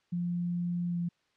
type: tone with pitch glide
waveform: sine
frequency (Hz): 174.61 to 172.6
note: F3 to F3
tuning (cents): 0 to -20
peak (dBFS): -29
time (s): 0.12-1.09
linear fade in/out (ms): 10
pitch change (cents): -20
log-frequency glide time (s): 0.88-0.98
effects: white hiss -72 dBFS RMS until 1.36 s + low-pass 4000 Hz 12 dB/octave